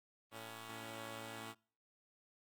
5% pulse tone pair together, 111.76 / 280 Hz, A2 / C#4, +27 / +18 cents, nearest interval octave + major third, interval 1591 cents, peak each -37 / -38 dBFS, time 0.31-1.55 s, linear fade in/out 50 ms, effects noise-tail reverb RT60 0.5 s tail -25 dB re dry + Opus 24 kbps

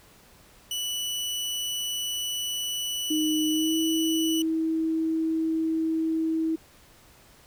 sawtooth tone, 2960 Hz, F#7, in tune, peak -25 dBFS, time 0.71-4.42 s, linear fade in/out 2 ms
sine tone with pitch glide, 310 to 321.9 Hz, D#4 to E4, -6 to -41 cents, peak -23 dBFS, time 3.1-6.56 s, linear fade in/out 10 ms, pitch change +65 cents, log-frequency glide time 3.49-3.77 s
effects pink hiss -55 dBFS RMS until 7.46 s

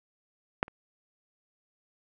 clicks, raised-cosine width 0.5 ms, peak -9 / -30 dBFS, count 2, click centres 0.629 / 0.681 s, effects none

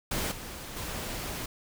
pink noise with level steps, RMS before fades -31 / -41 / -36 dBFS, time 0.11-1.46 s, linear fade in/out 5 ms, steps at 0.31 / 0.76 s, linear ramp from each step 10 ms, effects none

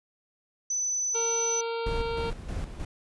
sine tone, 6010 Hz, F#8, 26 cents sharp, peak -26 dBFS, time 0.7-1.61 s, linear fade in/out 5 ms
harmonic tone, 461 Hz, A#4, 19 cents flat, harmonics 1 / 2 / 3 / 5 / 6 / 7 / 8 / 9 / 10, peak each -30 / -36 / -40 / -44 / -46 / -47 / -48 / -49 / -50 dBFS, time 1.14-2.31 s, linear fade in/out 20 ms
brown noise with tremolo, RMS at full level -32 dBFS, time 1.86-2.85 s, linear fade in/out 5 ms, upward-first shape square, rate 3.2 Hz, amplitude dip 55%
effects resampled to 24000 Hz

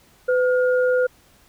sine tone pair together, 503.5 / 1424 Hz, B4 / F6, +33 / +33 cents, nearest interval octave + tritone, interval 1800 cents, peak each -16 / -25 dBFS, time 0.28-1.07 s, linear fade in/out 10 ms, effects pink hiss -55 dBFS RMS until 1.48 s

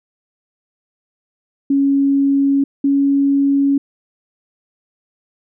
sine tone pair in turn, 277.2 / 278.6 Hz, C#4 / C#4, 0 / +9 cents, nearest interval unison, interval 9 cents, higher second, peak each -11 dBFS, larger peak neither, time 1.7-2.64 / 2.84-3.78 s, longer neither, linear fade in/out 5 ms, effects none

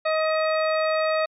harmonic tone, 630 Hz, D#5, 21 cents sharp, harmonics 1 / 2 / 3 / 4 / 6 / 7, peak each -21 / -27 / -31 / -33 / -37 / -38 dBFS, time 0.05-1.26 s, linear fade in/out 10 ms, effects MP3 96 kbps

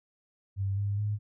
sine tone with pitch steps, 98 / 101.16 / 104.43 Hz, G2 / G#2 / G#2, 0 / -45 / +10 cents, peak -27 dBFS, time 0.56-1.19 s, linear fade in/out 50 ms, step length 210 ms, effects none

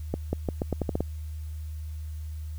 accelerating click train, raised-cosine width 2 ms, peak -13 dBFS, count 9, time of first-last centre 0.14-1.006 s, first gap 190 ms, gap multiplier 0.83, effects added 77 Hz sine -33 dBFS peak until 2.58 s + white hiss -58 dBFS RMS until 2.58 s

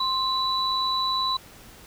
sine tone pair together, 1046.5 / 3951 Hz, C6 / B7, 0 / 0 cents, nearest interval octave + major seventh, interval 2300 cents, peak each -25 dBFS, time 0-1.37 s, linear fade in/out 5 ms, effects pink hiss -48 dBFS RMS until 1.86 s

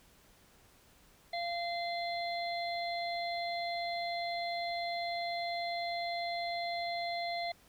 harmonic tone, 690 Hz, F5, 21 cents flat, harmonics 1 / 3 / 5 / 6, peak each -35 / -41 / -48 / -43 dBFS, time 1.33-7.52 s, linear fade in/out 5 ms, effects pink hiss -63 dBFS RMS until 7.68 s

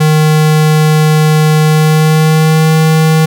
square tone with pitch glide, 154.6 to 158.21 Hz, D#3 to D#3, -11 to +29 cents, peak -6 dBFS, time 0-3.26 s, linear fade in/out 10 ms, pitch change +40 cents, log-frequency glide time 1.61-2.72 s, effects none

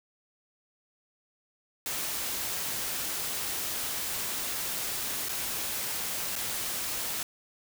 white noise with dropouts, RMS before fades -33 dBFS, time 1.86-7.23 s, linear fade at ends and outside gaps 1 ms, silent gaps 5.286-5.292 / 6.355-6.362 s, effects none

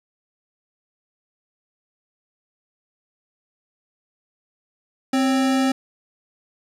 square tone pair together, 262.6 / 553 Hz, C4 / C#5, +6 / -4 cents, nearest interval octave + minor second, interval 1290 cents, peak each -18 / -29 dBFS, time 5.13-5.72 s, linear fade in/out 5 ms, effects low-pass 9000 Hz 12 dB/octave + 8-bit

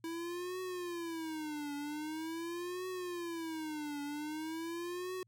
square tone with vibrato, 326.4 Hz, E4, 17 cents flat, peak -39 dBFS, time 0.04-5.23 s, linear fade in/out 2 ms, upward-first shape triangle, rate 0.44 Hz, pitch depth 230 cents each way, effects added 115 Hz sine -68 dBFS peak until 5.27 s

